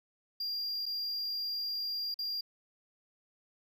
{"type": "tone with dropouts", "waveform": "triangle", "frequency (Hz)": 4786, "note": "D8", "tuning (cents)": 32, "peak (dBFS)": -32, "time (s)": [0.4, 2.41], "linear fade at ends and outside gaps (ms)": 5, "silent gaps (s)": [[0.857, 0.862], [2.143, 2.189]], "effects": []}